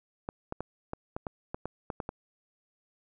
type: clicks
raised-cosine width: 1 ms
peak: -20 dBFS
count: 11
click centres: 0.289 / 0.524 / 0.606 / 0.934 / 1.165 / 1.268 / 1.545 / 1.656 / 1.902 / 2.002 / 2.091 s
effects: none